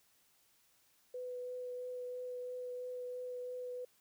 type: tone with vibrato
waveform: sine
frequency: 498 Hz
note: B4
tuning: 14 cents sharp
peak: -40 dBFS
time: 1.14-3.85 s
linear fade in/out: 5 ms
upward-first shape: triangle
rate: 3 Hz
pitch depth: 12 cents each way
effects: white hiss -71 dBFS RMS until 4 s